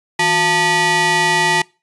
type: ring-modulated tone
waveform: sawtooth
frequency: 524 Hz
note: C5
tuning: 2 cents sharp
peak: -6 dBFS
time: 0.19-1.62 s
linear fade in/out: 5 ms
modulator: 1410 Hz
effects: noise-tail reverb RT60 0.3 s tail -24 dB re dry + resampled to 24000 Hz